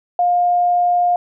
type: tone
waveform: sine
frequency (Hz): 708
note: F5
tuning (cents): +23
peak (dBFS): -12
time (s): 0.19-1.16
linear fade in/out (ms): 2
effects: none